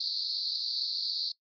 white band-pass noise, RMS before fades -33 dBFS, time 0-1.32 s, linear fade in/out 5 ms, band 4100 to 4700 Hz, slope 96 dB/octave, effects noise-tail reverb RT60 0.1 s tail -20 dB re dry

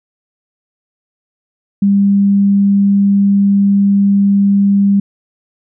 sine tone, 199.4 Hz, G3, 30 cents sharp, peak -7 dBFS, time 1.82-5 s, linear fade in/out 5 ms, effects none

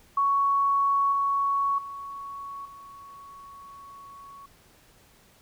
sine tone with level steps, 1114 Hz, C#6, 8 cents sharp, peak -20 / -22 / -35 / -43 dBFS, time 0.17-4.46 s, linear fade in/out 5 ms, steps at 1.12 / 1.78 / 2.65 s, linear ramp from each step 5 ms, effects pink hiss -58 dBFS RMS until 5.41 s

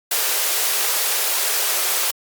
white high-pass noise, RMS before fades -20 dBFS, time 0.11-2.11 s, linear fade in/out 5 ms, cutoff 360 Hz, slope 96 dB/octave, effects Opus 48 kbps

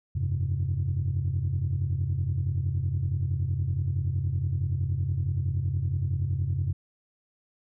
sine chord, F suspended second, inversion none, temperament equal with one note detuned, 87.31 / 98 / 133.41 Hz, F2 / G2 / C3, 0 / 0 / +34 cents, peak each -28 dBFS, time 0.15-6.73 s, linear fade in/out 10 ms, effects tanh soft clip ceiling -19 dBFS

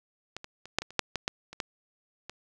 clicks, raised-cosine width 0.2 ms, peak -20 / -24 / -27 / -7 / -19 / -29 / -6 / -13 / -11 / -26 / -13 / -22 dBFS, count 12, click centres 0.366 / 0.444 / 0.656 / 0.786 / 0.82 / 0.906 / 0.993 / 1.157 / 1.279 / 1.53 / 1.602 / 2.296 s, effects none

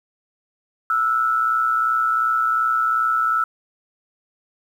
sine tone pair together, 1320.3 / 1443 Hz, E6 / F#6, +2 / -44 cents, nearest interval major second, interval 154 cents, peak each -17 / -25 dBFS, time 0.9-3.44 s, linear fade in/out 2 ms, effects 8-bit

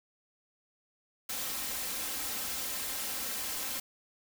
white noise with comb filter, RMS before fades -36 dBFS, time 1.29-3.8 s, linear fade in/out 5 ms, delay 3.8 ms, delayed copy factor +0.55, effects none

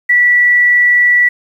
sine tone, 1954 Hz, B6, 19 cents flat, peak -6 dBFS, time 0.09-1.29 s, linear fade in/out 10 ms, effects 7-bit

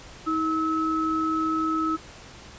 sine tone pair together, 318 / 1294.2 Hz, D#4 / E6, +38 / -32 cents, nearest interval 2 octaves, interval 2430 cents, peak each -25 dBFS, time 0.26-1.97 s, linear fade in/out 20 ms, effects pink hiss -45 dBFS RMS until 2.58 s + resampled to 16000 Hz

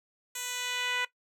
10% pulse tone with band-pass filter sweep, 495.3 Hz, B4, 5 cents sharp, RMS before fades -33 dBFS, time 0.35-1.05 s, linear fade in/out 5 ms, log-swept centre 8700 to 2100 Hz, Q 0.97, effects noise-tail reverb RT60 0.1 s tail -17 dB re dry

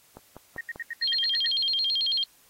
click train, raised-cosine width 1 ms, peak -28 dBFS, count 4, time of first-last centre 0.17-0.759 s, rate 5.09 Hz
sine tone bursts, 1864.7 Hz, A#6, in tune, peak -30 dBFS, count 9, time 0.58-1.473 s, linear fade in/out 2 ms, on 29 ms, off 79 ms
sine tone with vibrato, 3676 Hz, A#7, 25 cents flat, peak -23 dBFS, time 1.02-2.24 s, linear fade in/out 5 ms, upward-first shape square, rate 9.1 Hz, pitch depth 240 cents each way
effects white hiss -59 dBFS RMS until 2.49 s + AAC 48 kbps

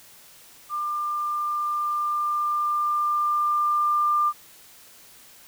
sine tone with level ramp, 1195 Hz, D6, 30 cents sharp, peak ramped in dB -25 to -18 dBFS, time 0.69-4.33 s, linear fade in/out 50 ms, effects white hiss -50 dBFS RMS until 5.47 s

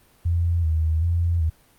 sine tone with vibrato, 82.41 Hz, E2, in tune, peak -18 dBFS, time 0.25-1.5 s, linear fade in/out 10 ms, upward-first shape square, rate 1.3 Hz, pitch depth 59 cents each way, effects pink hiss -57 dBFS RMS until 1.78 s + Opus 32 kbps

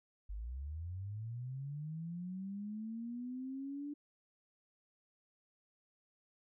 sine linear sweep, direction up, 47.25 to 293.7 Hz, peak -40 dBFS, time 0.29-3.94 s, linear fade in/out 10 ms, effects none

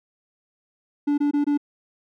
triangle tone bursts, 290 Hz, D4, 22 cents flat, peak -16 dBFS, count 4, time 1.07-1.576 s, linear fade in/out 10 ms, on 110 ms, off 22 ms, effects none

